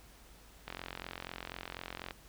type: click train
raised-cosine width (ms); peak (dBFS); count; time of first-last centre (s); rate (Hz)
0.3; -24; 64; 0.68-2.109; 44.1
effects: added 50 Hz sine -58 dBFS peak until 2.28 s + pink hiss -59 dBFS RMS until 2.28 s